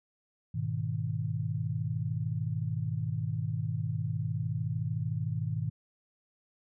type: chord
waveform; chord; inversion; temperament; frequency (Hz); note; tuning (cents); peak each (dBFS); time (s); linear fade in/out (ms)
sine; G# minor; none; equal with one note detuned; 103.83 / 123.47 / 157.1; G#2 / B2 / D#3; 0 / 0 / +17; -34; 0.54-5.7; 10
effects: none